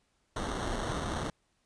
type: noise with sample-and-hold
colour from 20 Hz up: pink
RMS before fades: -34 dBFS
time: 0.36-1.3 s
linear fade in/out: 2 ms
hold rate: 2450 Hz
effects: pink hiss -74 dBFS RMS until 1.65 s + resampled to 22050 Hz